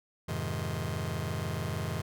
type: chord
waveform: sawtooth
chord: F minor seventh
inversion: none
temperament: just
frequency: 87.31 / 104.77 / 130.96 / 157.15 Hz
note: F2 / Ab2 / C3 / Eb3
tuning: 0 / +16 / +2 / +18 cents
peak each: -33 dBFS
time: 0.28-2.02 s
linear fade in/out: 10 ms
effects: none